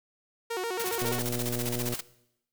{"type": "tone with vibrato", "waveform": "sawtooth", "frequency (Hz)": 412.9, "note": "G#4", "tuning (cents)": -10, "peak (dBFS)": -26, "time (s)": [0.5, 1.2], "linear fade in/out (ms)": 10, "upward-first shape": "square", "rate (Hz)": 7.3, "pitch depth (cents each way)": 200}
{"type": "noise with tremolo", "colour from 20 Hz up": "white", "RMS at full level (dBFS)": -33, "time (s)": [0.79, 2.01], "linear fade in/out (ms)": 10, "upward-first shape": "square", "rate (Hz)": 15, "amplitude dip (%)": 65}
{"type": "click train", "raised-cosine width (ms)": 2, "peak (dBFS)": -22, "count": 112, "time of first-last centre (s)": [1.02, 1.937], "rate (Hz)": 121}
{"effects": ["noise-tail reverb RT60 0.8 s tail -19 dB re dry"]}